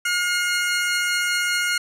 sawtooth tone pair together, 1429 / 2141 Hz, F6 / C7, +39 / +39 cents, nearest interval perfect fifth, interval 700 cents, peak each -18 / -21 dBFS, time 0.05-1.78 s, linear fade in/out 5 ms, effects low-pass 11000 Hz 12 dB/octave

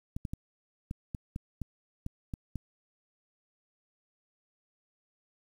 clicks, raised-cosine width 5 ms, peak -23 dBFS, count 10, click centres 0.165 / 0.252 / 0.335 / 0.911 / 1.148 / 1.361 / 1.617 / 2.064 / 2.338 / 2.557 s, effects 9-bit

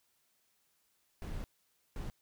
brown noise bursts at uneven times, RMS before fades -40 dBFS, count 2, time 1.22-1.44 / 1.96-2.1 s, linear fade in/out 0 ms, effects white hiss -75 dBFS RMS until 2.21 s

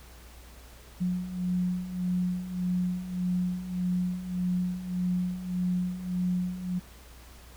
sine beating tone pair, 179.3 / 181 Hz, F3 / F#3, +46 / -38 cents, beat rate 1.7 Hz, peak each -33 / -28 dBFS, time 1-6.8 s, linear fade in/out 20 ms, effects added 60 Hz sine -49 dBFS peak until 7.56 s + pink hiss -53 dBFS RMS until 7.56 s

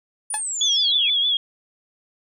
sine linear sweep, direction down, 9630 to 2217 Hz, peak -24 dBFS, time 0.3-1.1 s, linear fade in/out 5 ms
sawtooth tone with exponential decay, 859 Hz, A5, 42 cents flat, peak -17 dBFS, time 0.34-0.42 s, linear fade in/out 1 ms, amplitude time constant 17 ms
sine tone with vibrato, 3367 Hz, G#7, 23 cents sharp, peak -17 dBFS, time 0.61-1.37 s, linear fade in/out 2 ms, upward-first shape sine, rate 6.4 Hz, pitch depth 60 cents each way
effects none

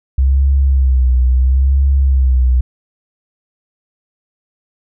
sine tone with vibrato, 65.5 Hz, C2, 2 cents sharp, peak -8 dBFS, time 0.18-2.61 s, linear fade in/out 5 ms, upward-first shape sine, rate 0.74 Hz, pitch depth 79 cents each way, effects none

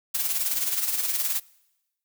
blue noise with tremolo, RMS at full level -24 dBFS, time 0.14-1.4 s, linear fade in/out 10 ms, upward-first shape sine, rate 19 Hz, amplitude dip 55%, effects noise-tail reverb RT60 1.0 s tail -24 dB re dry

